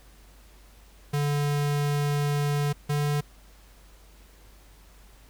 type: tone pair in turn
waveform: square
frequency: 145.1 / 146.19 Hz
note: D3 / D3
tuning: -21 / -8 cents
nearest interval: unison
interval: 13 cents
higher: second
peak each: -24 dBFS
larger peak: neither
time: 1.13-2.73 / 2.89-3.21 s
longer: first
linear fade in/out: 10 ms
effects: added 49 Hz sine -51 dBFS peak until 5.29 s + pink hiss -57 dBFS RMS until 5.29 s